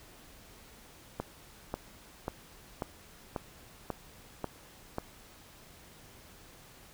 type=click train; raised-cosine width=1 ms; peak=-19 dBFS; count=8; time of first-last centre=1.2-4.984 s; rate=1.85 Hz; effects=pink hiss -55 dBFS RMS until 6.93 s